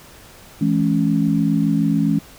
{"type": "chord", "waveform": "sine", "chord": "C# minor", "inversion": "first", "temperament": "equal with one note detuned", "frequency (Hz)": [164.81, 212, 277.2], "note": ["E3", "G#3", "C#4"], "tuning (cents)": [0, 36, 0], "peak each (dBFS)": -19, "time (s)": [0.61, 2.19], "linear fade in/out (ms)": 5, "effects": ["pink hiss -44 dBFS RMS until 2.38 s"]}